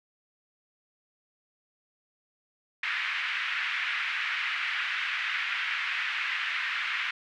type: band-pass noise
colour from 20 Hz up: white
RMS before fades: -31 dBFS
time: 2.83-7.11 s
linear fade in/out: 5 ms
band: 1500 to 2500 Hz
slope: 24 dB/octave
effects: none